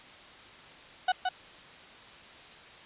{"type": "tone with echo", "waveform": "35% pulse", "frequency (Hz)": 740, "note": "F#5", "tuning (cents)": 0, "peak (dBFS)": -21, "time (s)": [1.08, 1.12], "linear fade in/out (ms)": 5, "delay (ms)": 170, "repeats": 1, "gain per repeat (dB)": -4, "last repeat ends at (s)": 1.29, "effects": ["white hiss -50 dBFS RMS until 2.85 s", "resampled to 8000 Hz"]}